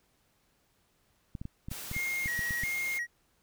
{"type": "clicks", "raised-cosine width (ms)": 5, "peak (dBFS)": -26, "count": 11, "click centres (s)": [1.352, 1.415, 1.454, 1.685, 1.716, 1.914, 1.965, 2.259, 2.392, 2.508, 2.636]}
{"type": "noise", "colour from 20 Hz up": "white", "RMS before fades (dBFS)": -42, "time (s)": [1.7, 2.99], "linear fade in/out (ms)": 20}
{"type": "tone with vibrato", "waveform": "triangle", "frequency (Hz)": 2016, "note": "B6", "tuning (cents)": 35, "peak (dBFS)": -29, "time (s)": [1.92, 3.07], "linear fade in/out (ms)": 50, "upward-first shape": "square", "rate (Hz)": 1.4, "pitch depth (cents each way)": 100}
{"effects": ["pink hiss -71 dBFS RMS until 3.42 s"]}